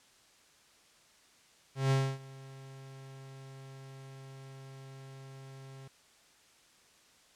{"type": "tone with ADSR envelope", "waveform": "45% pulse", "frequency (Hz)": 134.4, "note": "C3", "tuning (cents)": 47, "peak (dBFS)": -24, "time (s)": [1.75, 5.88], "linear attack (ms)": 160, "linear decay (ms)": 270, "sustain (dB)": -23, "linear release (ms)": 6, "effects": ["white hiss -63 dBFS RMS until 7.35 s", "low-pass 8000 Hz 12 dB/octave"]}